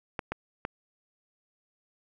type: clicks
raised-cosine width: 0.5 ms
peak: -16 dBFS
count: 3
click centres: 0.192 / 0.32 / 0.651 s
effects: none